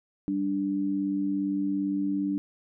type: tone pair together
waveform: sine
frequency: 195.6 / 293.1 Hz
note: G3 / D4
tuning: -4 / -3 cents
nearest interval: perfect fifth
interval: 701 cents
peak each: -31 / -26 dBFS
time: 0.28-2.38 s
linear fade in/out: 0 ms
effects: none